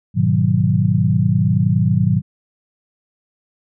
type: chord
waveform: sine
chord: G# minor seventh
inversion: none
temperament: equal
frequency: 103.83 / 123.47 / 155.56 / 185 Hz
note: G#2 / B2 / D#3 / F#3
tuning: 0 / 0 / 0 / 0 cents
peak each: -18 dBFS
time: 0.14-2.22 s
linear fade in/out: 50 ms
effects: none